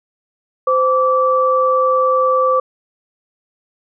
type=tone pair together; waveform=sine; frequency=516.7 / 1160 Hz; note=C5 / D6; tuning=-22 / -22 cents; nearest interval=octave + major second; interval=1400 cents; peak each=-14 dBFS; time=0.67-2.6 s; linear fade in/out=5 ms; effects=none